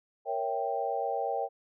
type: chord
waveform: sine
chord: A# diminished seventh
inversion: none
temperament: equal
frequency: 466.2 / 554.4 / 659.3 / 784 Hz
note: A#4 / C#5 / E5 / G5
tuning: 0 / 0 / 0 / 0 cents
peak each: -35 / -35 / -36 / -32 dBFS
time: 0.25-1.49 s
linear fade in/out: 50 ms
effects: none